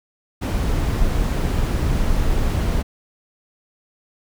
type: noise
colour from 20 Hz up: brown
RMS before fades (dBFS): -19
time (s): 0.41-2.83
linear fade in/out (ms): 20
effects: none